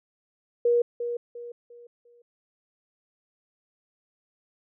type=tone with echo; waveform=sine; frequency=477.2 Hz; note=A#4; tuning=41 cents sharp; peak=-18 dBFS; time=0.65-0.82 s; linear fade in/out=5 ms; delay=350 ms; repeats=4; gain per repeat=-9 dB; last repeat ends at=2.22 s; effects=none